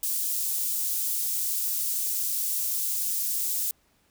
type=high-pass noise; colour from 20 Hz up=white; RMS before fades=-28 dBFS; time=0.03-3.71 s; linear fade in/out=2 ms; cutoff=7300 Hz; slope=12 dB/octave; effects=pink hiss -66 dBFS RMS until 4.1 s